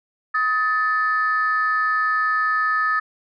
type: tone pair together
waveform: sine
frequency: 1265.2 / 1760 Hz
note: D#6 / A6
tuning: +29 / 0 cents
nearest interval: tritone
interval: 571 cents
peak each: -19 / -20 dBFS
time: 0.34-3 s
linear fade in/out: 10 ms
effects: tanh soft clip ceiling -11 dBFS